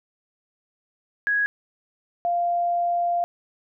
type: tone pair in turn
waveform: sine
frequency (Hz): 1661.2 / 695.6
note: G#6 / F5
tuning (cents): 0 / -7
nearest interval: octave + minor third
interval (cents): 1507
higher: first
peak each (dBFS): -19 / -20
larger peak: first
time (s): 1.27-1.46 / 2.25-3.24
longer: second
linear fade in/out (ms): 0
effects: none